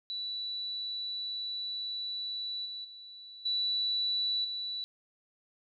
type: tone with level steps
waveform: sine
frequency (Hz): 3951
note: B7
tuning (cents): 0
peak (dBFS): -34 / -38 / -46 / -28 / -34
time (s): 0.1-4.84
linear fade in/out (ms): 0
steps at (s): 2.65 / 2.84 / 3.45 / 4.44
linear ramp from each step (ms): 10
effects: none